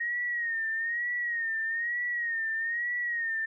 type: tone with vibrato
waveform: sine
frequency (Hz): 1864.7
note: A#6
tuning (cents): 0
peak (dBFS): -28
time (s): 0-3.46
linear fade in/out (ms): 10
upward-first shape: sine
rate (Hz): 1.1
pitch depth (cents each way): 73
effects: none